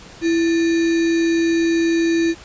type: tone with sample-and-hold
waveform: sine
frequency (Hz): 332.2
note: E4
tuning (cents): +13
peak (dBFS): -14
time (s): 0.21-2.35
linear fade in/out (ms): 50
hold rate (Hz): 2100
effects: pink hiss -41 dBFS RMS until 2.44 s + resampled to 16000 Hz